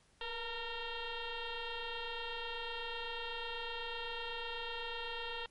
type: tone with frequency modulation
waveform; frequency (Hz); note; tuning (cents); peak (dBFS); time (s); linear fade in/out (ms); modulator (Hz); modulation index
sine; 1372; F6; -31; -38; 0.21-5.46; 2; 462; 4.9
effects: pink hiss -69 dBFS RMS until 5.5 s + MP3 48 kbps